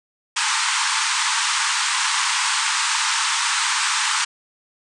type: band-pass noise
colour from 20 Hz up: pink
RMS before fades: -21 dBFS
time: 0.36-4.25 s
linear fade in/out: 10 ms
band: 870 to 9200 Hz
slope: 96 dB/octave
effects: none

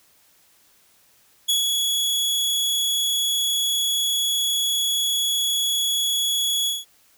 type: tone with ADSR envelope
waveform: sawtooth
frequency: 3367 Hz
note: G#7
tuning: 23 cents sharp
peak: -14 dBFS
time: 1.48-6.85 s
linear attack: 15 ms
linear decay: 130 ms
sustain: -3 dB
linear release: 180 ms
effects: white hiss -58 dBFS RMS until 7.17 s

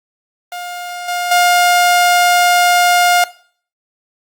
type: tone with level steps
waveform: sawtooth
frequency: 709 Hz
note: F5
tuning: 26 cents sharp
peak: -20 / -13 / -5 dBFS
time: 0.52-3.24 s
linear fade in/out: 2 ms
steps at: 1.08 / 1.31 s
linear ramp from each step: 5 ms
effects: noise-tail reverb RT60 0.5 s tail -19 dB re dry + Opus 32 kbps

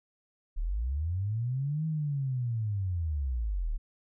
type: linear two-way sweep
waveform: sine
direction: up then down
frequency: 32.7 to 160.4 to 32.7 Hz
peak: -28 dBFS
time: 0.56-3.78 s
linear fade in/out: 20 ms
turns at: 1.86 s
effects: none

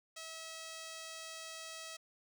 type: tone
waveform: 5% pulse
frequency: 646 Hz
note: E5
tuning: 35 cents flat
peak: -34 dBFS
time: 0.16-1.97 s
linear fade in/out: 10 ms
effects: none

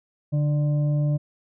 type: tone with frequency modulation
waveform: sine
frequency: 146.83 Hz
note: D3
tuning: in tune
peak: -19 dBFS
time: 0.32-1.18 s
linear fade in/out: 20 ms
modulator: 446 Hz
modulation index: 0.34
effects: none

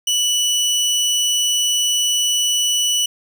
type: tone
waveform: 25% pulse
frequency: 2960 Hz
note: F#7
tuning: in tune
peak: -12 dBFS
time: 0.07-3.06 s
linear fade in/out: 5 ms
effects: none

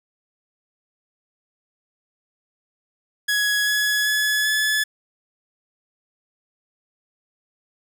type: tone with pitch steps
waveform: sawtooth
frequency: 1675 / 1689.6 / 1704.3 / 1719.1 Hz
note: G#6 / G#6 / G#6 / A6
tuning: +14 / +29 / +44 / -41 cents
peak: -15 dBFS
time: 3.28-4.84 s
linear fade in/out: 10 ms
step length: 390 ms
effects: none

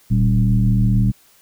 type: tone with frequency modulation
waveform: sine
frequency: 117.4 Hz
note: A#2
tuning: 13 cents sharp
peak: -12 dBFS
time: 0.1-1.12 s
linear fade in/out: 20 ms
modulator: 76 Hz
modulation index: 1.1
effects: white hiss -53 dBFS RMS until 1.41 s

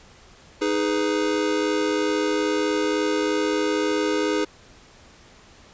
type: chord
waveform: square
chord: G# minor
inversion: second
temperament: just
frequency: 311.5 / 415.3 / 498.4 Hz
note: D#4 / G#4 / B4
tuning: +2 / 0 / +16 cents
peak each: -25 / -25 / -28 dBFS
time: 0.61-4.45 s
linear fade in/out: 10 ms
effects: pink hiss -50 dBFS RMS until 5.73 s + resampled to 16000 Hz

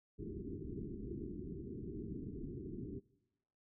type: low-pass noise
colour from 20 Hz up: white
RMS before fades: -45 dBFS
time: 0.18-3 s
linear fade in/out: 20 ms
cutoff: 410 Hz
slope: 96 dB/octave
effects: noise-tail reverb RT60 1.0 s tail -23 dB re dry

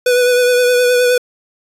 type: tone with vibrato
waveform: square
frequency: 493.9 Hz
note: B4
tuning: in tune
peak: -10 dBFS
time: 0.06-1.18 s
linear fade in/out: 5 ms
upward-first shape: triangle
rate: 9.6 Hz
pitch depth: 27 cents each way
effects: resampled to 32000 Hz

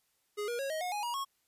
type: tone with pitch steps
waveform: square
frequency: 415.3 / 477.1 / 548 / 629.5 / 723.1 / 830.6 / 954.1 / 1096 Hz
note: G#4 / A#4 / C#5 / D#5 / F#5 / G#5 / A#5 / C#6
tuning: 0 / +40 / -20 / +20 / -40 / 0 / +40 / -20 cents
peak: -34 dBFS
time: 0.37-1.25 s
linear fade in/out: 20 ms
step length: 110 ms
effects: white hiss -75 dBFS RMS until 1.47 s + resampled to 32000 Hz

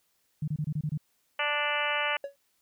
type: tone bursts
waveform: sine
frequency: 151.5 Hz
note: D#3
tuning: 46 cents flat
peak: -27 dBFS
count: 7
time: 0.42-0.976 s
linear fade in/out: 5 ms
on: 58 ms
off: 25 ms
type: harmonic tone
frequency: 293.7 Hz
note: D4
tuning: in tune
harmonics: 2 / 3 / 4 / 5 / 6 / 7 / 8 / 9 / 10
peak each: -35 / -35 / -35 / -35 / -35 / -35 / -35 / -35 / -35 dBFS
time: 1.39-2.17 s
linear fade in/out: 5 ms
type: tone with exponential decay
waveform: triangle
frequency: 560 Hz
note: C#5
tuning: 18 cents sharp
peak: -27 dBFS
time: 2.24-2.36 s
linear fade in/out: 2 ms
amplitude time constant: 25 ms
effects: white hiss -72 dBFS RMS until 2.61 s

